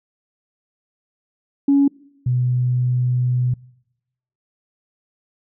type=tone pair in turn; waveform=sine; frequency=280 / 124.73 Hz; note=C#4 / B2; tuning=+18 / +18 cents; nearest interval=octave + major second; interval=1400 cents; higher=first; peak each=-10 / -15 dBFS; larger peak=first; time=1.68-1.88 / 2.26-3.54 s; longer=second; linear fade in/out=5 ms; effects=noise-tail reverb RT60 0.9 s tail -25 dB re dry + tanh soft clip ceiling -7 dBFS